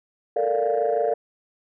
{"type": "chord", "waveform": "sine", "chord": "Bb major seventh", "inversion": "third", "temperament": "equal", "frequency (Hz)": [440, 466.2, 587.3, 698.5], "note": ["A4", "Bb4", "D5", "F5"], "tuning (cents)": [0, 0, 0, 0], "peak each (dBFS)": [-25, -24, -24, -24], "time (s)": [0.36, 1.14], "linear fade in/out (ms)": 5, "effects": ["tanh soft clip ceiling -13 dBFS"]}